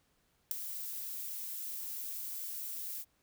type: noise with ADSR envelope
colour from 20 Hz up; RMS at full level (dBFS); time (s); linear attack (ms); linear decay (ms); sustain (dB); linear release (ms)
violet; -27; 0.51-3.05; 3; 5; -14; 48
effects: pink hiss -74 dBFS RMS until 3.22 s